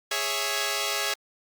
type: chord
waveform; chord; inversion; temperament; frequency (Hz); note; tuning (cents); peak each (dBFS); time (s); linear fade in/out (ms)
5% pulse; C# minor; second; equal; 415.3 / 554.4 / 659.3; G#4 / C#5 / E5; 0 / 0 / 0; -19; 0.11-1.14; 5
effects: Opus 48 kbps